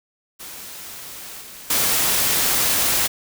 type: noise with level steps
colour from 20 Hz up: white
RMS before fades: -36 / -39 / -19 dBFS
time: 0.39-3.08 s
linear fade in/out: 20 ms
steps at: 1.41 / 1.7 s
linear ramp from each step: 5 ms
effects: none